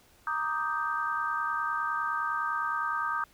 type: chord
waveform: sine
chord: Eb major seventh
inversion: second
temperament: equal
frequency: 932.3 / 1174.7 / 1244.5 / 1568 Hz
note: Bb5 / D6 / Eb6 / G6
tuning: 0 / 0 / 0 / 0 cents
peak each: -36 / -36 / -31 / -33 dBFS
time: 0.27-3.24 s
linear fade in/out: 2 ms
effects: pink hiss -61 dBFS RMS until 3.33 s

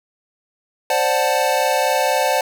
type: chord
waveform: square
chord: D dominant seventh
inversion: third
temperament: equal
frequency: 523.3 / 587.3 / 740 / 880 Hz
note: C5 / D5 / F#5 / A5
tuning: 0 / 0 / 0 / 0 cents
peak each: -22 dBFS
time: 0.9-2.41 s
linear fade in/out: 2 ms
effects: none

